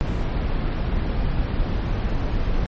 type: noise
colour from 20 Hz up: brown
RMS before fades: -22 dBFS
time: 0.01-2.66 s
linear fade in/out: 0 ms
effects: low-pass 4000 Hz 12 dB/octave + MP3 32 kbps